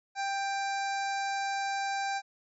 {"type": "harmonic tone with a mistuned harmonic", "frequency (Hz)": 789, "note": "G5", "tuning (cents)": 11, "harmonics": [1, 2, 3, 5, 6, 7, 8, 9], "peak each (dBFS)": [-31, -37, -41, -45, -47, -48, -49, -50], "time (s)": [0.15, 2.22], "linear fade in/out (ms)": 50, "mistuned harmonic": 9, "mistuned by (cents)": 27, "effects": []}